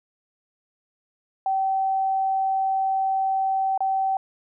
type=tone with dropouts; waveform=sine; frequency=770 Hz; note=G5; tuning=31 cents flat; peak=-20 dBFS; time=1.46-4.17 s; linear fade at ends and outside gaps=2 ms; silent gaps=3.777-3.805 s; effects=none